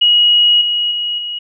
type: tone with level steps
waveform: sine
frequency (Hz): 2900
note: F#7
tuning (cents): -35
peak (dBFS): -7 / -13 / -16 / -20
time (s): 0.01-1.39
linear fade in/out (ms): 10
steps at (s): 0.61 / 0.91 / 1.18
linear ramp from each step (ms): 5
effects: none